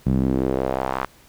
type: tone with band-pass filter sweep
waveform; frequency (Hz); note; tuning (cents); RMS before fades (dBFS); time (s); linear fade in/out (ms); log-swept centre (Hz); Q
sawtooth; 65.41; C2; 0; -22; 0.06-1.06; 5; 170 to 1200; 1.9
effects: pink hiss -52 dBFS RMS until 1.28 s